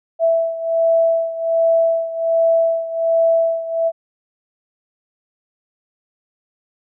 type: beating tone pair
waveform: sine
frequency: 660 / 661.3 Hz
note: E5 / E5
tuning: +2 / +5 cents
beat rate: 1.3 Hz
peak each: -15 / -19 dBFS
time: 0.19-3.92 s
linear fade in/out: 50 ms
effects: none